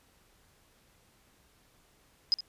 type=tone with echo; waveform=sine; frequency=5030 Hz; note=D#8; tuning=18 cents sharp; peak=-21 dBFS; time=2.32-2.34 s; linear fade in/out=0 ms; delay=66 ms; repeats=1; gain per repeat=-14 dB; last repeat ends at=2.406 s; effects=pink hiss -65 dBFS RMS until 2.48 s + resampled to 32000 Hz